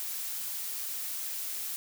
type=noise; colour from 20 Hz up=blue; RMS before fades=-36 dBFS; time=0-1.76 s; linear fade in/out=0 ms; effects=none